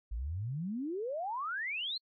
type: exponential sweep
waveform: sine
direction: up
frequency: 50.4 to 4286 Hz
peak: -34 dBFS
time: 0.11-1.98 s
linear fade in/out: 10 ms
effects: AAC 64 kbps